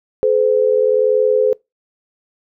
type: tone pair together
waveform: sine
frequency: 428.4 / 509.5 Hz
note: A4 / C5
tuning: -46 / -46 cents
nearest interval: minor third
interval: 300 cents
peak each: -14 dBFS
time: 0.23-1.53 s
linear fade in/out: 0 ms
effects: noise-tail reverb RT60 0.2 s tail -24 dB re dry